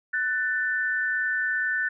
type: tone pair together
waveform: sine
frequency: 1495 / 1777.9 Hz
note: F#6 / A6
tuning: +17 / +18 cents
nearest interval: minor third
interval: 301 cents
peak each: -26 dBFS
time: 0.13-1.89 s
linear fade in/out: 10 ms
effects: none

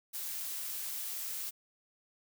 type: noise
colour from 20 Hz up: blue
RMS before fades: -39 dBFS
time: 0.13-1.51 s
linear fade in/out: 20 ms
effects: none

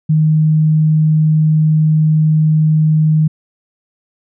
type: tone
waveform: sine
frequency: 155.56 Hz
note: D#3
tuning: in tune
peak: -8 dBFS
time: 0.09-3.28 s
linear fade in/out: 10 ms
effects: none

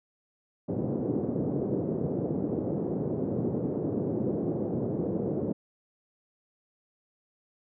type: band-pass noise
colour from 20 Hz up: white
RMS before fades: -30 dBFS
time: 0.68-5.53 s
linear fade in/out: 10 ms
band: 110 to 440 Hz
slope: 24 dB/octave
effects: none

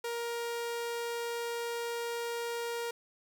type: tone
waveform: sawtooth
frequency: 469.9 Hz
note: A#4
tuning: 14 cents sharp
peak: -30 dBFS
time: 0.04-2.91 s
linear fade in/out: 5 ms
effects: 10-bit

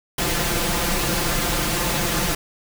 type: noise with comb filter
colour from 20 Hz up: pink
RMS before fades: -22 dBFS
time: 0.18-2.35 s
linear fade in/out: 5 ms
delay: 5.8 ms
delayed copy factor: +0.75
effects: none

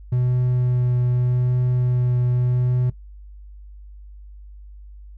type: tone with vibrato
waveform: triangle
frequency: 124.2 Hz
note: B2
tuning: 10 cents sharp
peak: -15 dBFS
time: 0.12-2.9 s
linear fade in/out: 5 ms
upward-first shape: triangle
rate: 0.83 Hz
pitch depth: 13 cents each way
effects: noise-tail reverb RT60 0.1 s tail -17 dB re dry + added 50 Hz sine -38 dBFS peak until 5.17 s

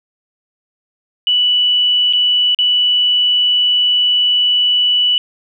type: tone with dropouts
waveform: sine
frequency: 2960 Hz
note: F#7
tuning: in tune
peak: -10 dBFS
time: 1.27-5.18 s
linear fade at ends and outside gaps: 1 ms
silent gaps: 2.127-2.134 / 2.547-2.588 s
effects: none

